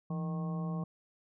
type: harmonic tone with a mistuned harmonic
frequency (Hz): 155.56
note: D#3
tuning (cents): 0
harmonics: 1 / 2 / 3 / 4 / 5 / 6 / 7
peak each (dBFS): -33 / -49 / -48 / -49 / -50 / -58 / -48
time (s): 0.1-0.84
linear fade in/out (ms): 5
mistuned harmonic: 1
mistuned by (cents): +130
effects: none